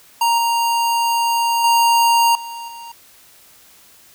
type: tone with level steps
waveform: square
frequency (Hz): 932.3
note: A#5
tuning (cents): 0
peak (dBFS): -14 / -16 / -12 / -29 / -33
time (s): 0.21-2.92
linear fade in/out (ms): 5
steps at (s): 0.38 / 1.64 / 2.35 / 2.68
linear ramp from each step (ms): 2
effects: white hiss -48 dBFS RMS until 4.14 s